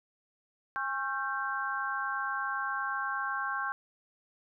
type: harmonic tone with a mistuned harmonic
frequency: 272 Hz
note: C#4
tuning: 33 cents flat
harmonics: 3 / 4 / 5 / 6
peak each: -39 / -35 / -39 / -34 dBFS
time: 0.76-3.72 s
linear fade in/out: 0 ms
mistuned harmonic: 6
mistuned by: -75 cents
effects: none